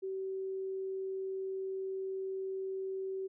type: tone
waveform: sine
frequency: 382.6 Hz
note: G4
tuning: 42 cents flat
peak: -35 dBFS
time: 0.02-3.28 s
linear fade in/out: 20 ms
effects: none